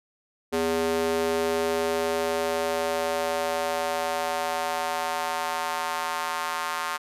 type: tone with high-pass filter sweep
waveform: square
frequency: 82 Hz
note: E2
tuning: 9 cents flat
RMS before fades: -27 dBFS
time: 0.52-6.98 s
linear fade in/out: 20 ms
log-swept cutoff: 350 to 1100 Hz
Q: 2.3
effects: resampled to 32000 Hz